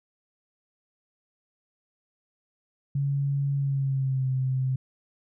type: tone with pitch glide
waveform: sine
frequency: 140 to 130.62 Hz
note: C#3 to C3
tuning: +18 to -3 cents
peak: -23 dBFS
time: 2.95-4.76 s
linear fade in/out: 5 ms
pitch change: -121 cents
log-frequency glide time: 3.56-4.28 s
effects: none